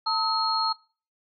sine tone cluster, 896 / 1281 / 4270 Hz, A5 / E6 / C8, +31 / -50 / +34 cents, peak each -27 dBFS, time 0.06-0.73 s, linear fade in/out 10 ms, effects noise-tail reverb RT60 0.4 s tail -23 dB re dry

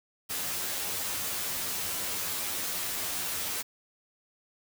white noise with comb filter, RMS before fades -33 dBFS, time 0.29-3.63 s, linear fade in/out 20 ms, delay 11 ms, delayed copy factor +0.85, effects none

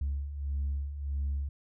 sine beating tone pair, 69 / 70.6 Hz, C#2 / C#2, -7 / +32 cents, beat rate 1.6 Hz, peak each -36 / -30 dBFS, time 0.01-1.49 s, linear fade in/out 5 ms, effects tanh soft clip ceiling -26 dBFS

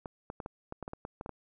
clicks, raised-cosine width 1 ms, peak -25 dBFS, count 12, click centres 0.058 / 0.301 / 0.402 / 0.461 / 0.724 / 0.827 / 0.879 / 0.934 / 1.051 / 1.211 / 1.261 / 1.293 s, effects none

